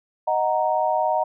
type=chord; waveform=sine; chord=D# minor; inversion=none; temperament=equal; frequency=622.3 / 740 / 932.3 Hz; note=D#5 / F#5 / A#5; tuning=0 / 0 / 0 cents; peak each=-23 dBFS; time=0.27-1.24 s; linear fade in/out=10 ms; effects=none